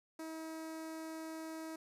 sawtooth tone with notch filter, 320.2 Hz, D#4, 50 cents sharp, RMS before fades -45 dBFS, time 0.19-1.76 s, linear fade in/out 5 ms, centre 3100 Hz, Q 1.5, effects resampled to 32000 Hz + 12-bit

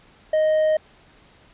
triangle tone, 622.3 Hz, D#5, in tune, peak -14 dBFS, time 0.33-0.77 s, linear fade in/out 5 ms, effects pink hiss -53 dBFS RMS until 1.53 s + resampled to 8000 Hz

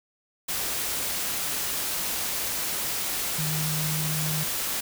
sine tone in noise, 154.4 Hz, D#3, 13 cents flat, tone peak -28 dBFS, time 3.38-4.44 s, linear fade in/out 10 ms, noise white, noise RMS -29 dBFS, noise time 0.48-4.81 s, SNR -2 dB, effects none

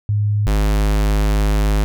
sine / square tone pair in turn, 104 / 51.72 Hz, G#2 / G#1, +3 / -6 cents, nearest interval octave, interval 1209 cents, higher first, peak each -14 dBFS, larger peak neither, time 0.09-0.47 / 0.47-1.84 s, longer second, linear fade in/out 0 ms, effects none

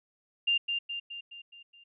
sine tone with echo, 2795 Hz, F7, 1 cent sharp, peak -23 dBFS, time 0.47-0.58 s, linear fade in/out 10 ms, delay 210 ms, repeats 6, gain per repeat -5 dB, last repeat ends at 1.84 s, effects none

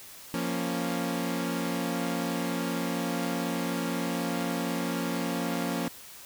sawtooth chord, Bb minor, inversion second, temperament equal, 174.61 / 233.1 / 277.2 Hz, F3 / Bb3 / Db4, 0 / 0 / 0 cents, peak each -29 dBFS, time 0.34-5.88 s, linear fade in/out 0 ms, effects white hiss -47 dBFS RMS until 6.25 s

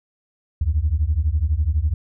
sine beating tone pair, 70.6 / 82.6 Hz, C#2 / E2, +32 / +4 cents, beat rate 12 Hz, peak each -19 dBFS, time 0.61-1.94 s, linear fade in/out 5 ms, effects tanh soft clip ceiling -10 dBFS

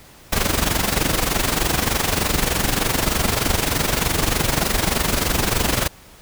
pink noise with amplitude modulation, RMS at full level -17 dBFS, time 0.32-5.88 s, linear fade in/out 10 ms, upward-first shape sine, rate 23.3 Hz, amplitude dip 70%, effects pink hiss -46 dBFS RMS until 6.21 s

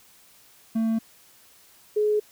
triangle / sine tone pair in turn, 224.2 / 422.1 Hz, A3 / G#4, +33 / +28 cents, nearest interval major seventh, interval 1095 cents, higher second, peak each -19 dBFS, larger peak neither, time 0.75-0.99 / 1.96-2.2 s, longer neither, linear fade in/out 10 ms, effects white hiss -55 dBFS RMS until 2.31 s

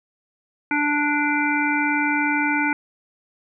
harmonic tone, 293.8 Hz, D4, 1 cent sharp, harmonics 1 / 3 / 5 / 7 / 8, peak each -23 / -25 / -24 / -27 / -26 dBFS, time 0.71-2.73 s, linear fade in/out 2 ms, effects none

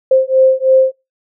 sine beating tone pair, 523.3 / 526.4 Hz, C5 / C5, 0 / +10 cents, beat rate 3.1 Hz, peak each -11 dBFS, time 0.11-0.92 s, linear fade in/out 5 ms, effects noise-tail reverb RT60 0.2 s tail -21 dB re dry

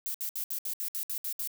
violet noise bursts, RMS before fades -34 dBFS, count 10, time 0.06-1.475 s, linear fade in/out 0 ms, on 83 ms, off 65 ms, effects none

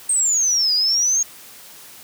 sine exponential two-way sweep, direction down then up, 8530 to 4834 to 6620 Hz, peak -15 dBFS, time 0.09-1.23 s, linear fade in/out 5 ms, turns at 0.74 s, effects white hiss -42 dBFS RMS until 2.03 s + high-pass 80 Hz 12 dB/octave

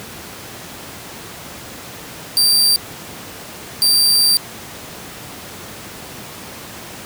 sawtooth tone bursts at uneven times, 4689 Hz, D8, 4 cents flat, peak -8 dBFS, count 2, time 2.37-2.76 / 3.82-4.37 s, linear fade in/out 0 ms, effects pink hiss -33 dBFS RMS until 7.05 s + high-pass 100 Hz 12 dB/octave

